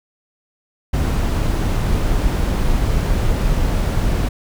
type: noise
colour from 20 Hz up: brown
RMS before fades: -17 dBFS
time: 0.93-4.29 s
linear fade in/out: 10 ms
effects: none